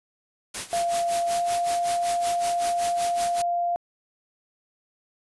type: noise with tremolo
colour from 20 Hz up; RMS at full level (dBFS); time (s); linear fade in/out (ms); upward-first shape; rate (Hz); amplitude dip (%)
white; -30; 0.54-3.42; 5; sine; 5.3; 85
type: tone with pitch glide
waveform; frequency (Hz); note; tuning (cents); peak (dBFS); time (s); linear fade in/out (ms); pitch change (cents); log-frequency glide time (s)
sine; 689 to 696.2; F5 to F5; -24 to -6; -22; 0.73-3.76; 0; +18; 1.32-1.39
effects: resampled to 24000 Hz